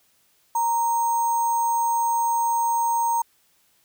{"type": "tone with sample-and-hold", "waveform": "sine", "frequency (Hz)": 932, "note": "A#5", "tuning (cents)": -1, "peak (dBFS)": -19, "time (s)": [0.55, 3.22], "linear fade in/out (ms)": 5, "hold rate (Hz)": 7350, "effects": ["white hiss -63 dBFS RMS until 3.84 s"]}